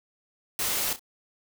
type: noise with echo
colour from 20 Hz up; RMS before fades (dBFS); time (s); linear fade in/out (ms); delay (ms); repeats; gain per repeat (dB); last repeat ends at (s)
white; -28; 0.59-0.93; 2; 32; 2; -11; 0.994
effects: none